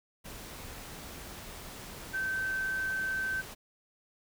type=tone in noise; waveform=sine; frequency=1545 Hz; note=G6; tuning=26 cents flat; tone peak=-30 dBFS; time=2.13-3.42 s; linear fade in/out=20 ms; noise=pink; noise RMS=-45 dBFS; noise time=0.24-3.55 s; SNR=+12 dB; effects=none